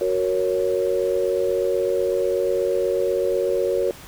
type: chord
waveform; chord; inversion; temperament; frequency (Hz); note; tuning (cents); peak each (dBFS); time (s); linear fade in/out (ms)
sine; F# major; none; equal; 370 / 466.2 / 554.4; F#4 / A#4 / C#5; 0 / 0 / 0; -23; 0.01-3.91; 2
effects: pink hiss -42 dBFS RMS until 4.07 s